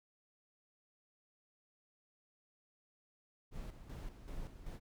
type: noise with tremolo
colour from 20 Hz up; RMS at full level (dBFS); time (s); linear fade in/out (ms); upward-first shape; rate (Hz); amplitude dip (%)
brown; -45; 3.51-4.8; 50; square; 2.6; 60
effects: none